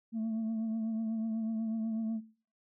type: tone with vibrato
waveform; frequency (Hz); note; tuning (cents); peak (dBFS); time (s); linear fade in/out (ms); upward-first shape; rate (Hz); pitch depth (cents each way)
sine; 222.8; A3; +22; -29; 0.12-2.21; 50; triangle; 8.1; 44
effects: noise-tail reverb RT60 0.4 s tail -19 dB re dry + tanh soft clip ceiling -30 dBFS